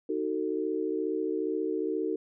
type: chord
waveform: sine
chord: D# diminished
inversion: none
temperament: just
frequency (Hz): 311.1 / 373.4 / 448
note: D#4 / F#4 / A4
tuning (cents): 0 / +16 / +31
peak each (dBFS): -32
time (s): 0.09-2.16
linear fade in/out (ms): 5
effects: none